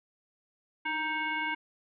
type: tone with frequency modulation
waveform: sine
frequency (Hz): 1568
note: G6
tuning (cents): 0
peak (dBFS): -29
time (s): 0.85-1.55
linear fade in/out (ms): 10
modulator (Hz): 631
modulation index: 1.5
effects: none